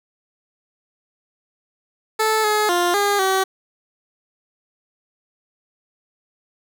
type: tone with pitch steps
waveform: 15% pulse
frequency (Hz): 437 / 424.1 / 351 / 406 / 381.6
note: A4 / G#4 / F4 / G#4 / G4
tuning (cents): -12 / +36 / +9 / -39 / -47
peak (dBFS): -10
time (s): 2.19-3.44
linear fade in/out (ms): 10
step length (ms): 250
effects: none